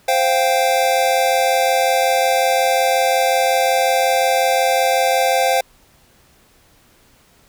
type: chord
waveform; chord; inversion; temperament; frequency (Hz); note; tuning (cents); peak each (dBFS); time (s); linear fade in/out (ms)
square; C suspended fourth; none; equal; 523.3 / 698.5 / 784; C5 / F5 / G5; 0 / 0 / 0; -19; 0.08-5.61; 5
effects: pink hiss -53 dBFS RMS until 7.48 s